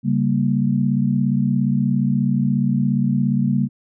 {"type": "chord", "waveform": "sine", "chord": "G diminished", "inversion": "second", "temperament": "equal", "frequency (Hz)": [138.59, 196, 233.1], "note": ["Db3", "G3", "Bb3"], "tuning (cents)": [0, 0, 0], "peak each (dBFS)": -20, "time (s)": [0.03, 3.69], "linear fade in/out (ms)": 50, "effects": []}